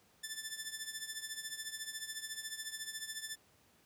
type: tone with tremolo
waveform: 10% pulse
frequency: 1760 Hz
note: A6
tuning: in tune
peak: -29 dBFS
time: 0.23-3.36 s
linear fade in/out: 10 ms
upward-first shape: triangle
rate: 14 Hz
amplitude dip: 80%
effects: pink hiss -68 dBFS RMS until 3.85 s + high-pass 80 Hz 12 dB/octave